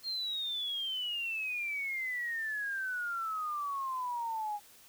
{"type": "exponential sweep", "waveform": "sine", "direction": "down", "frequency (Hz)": [4253, 816], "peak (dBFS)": -33, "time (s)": [0.03, 4.6], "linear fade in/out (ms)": 50, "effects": ["white hiss -58 dBFS RMS until 4.88 s"]}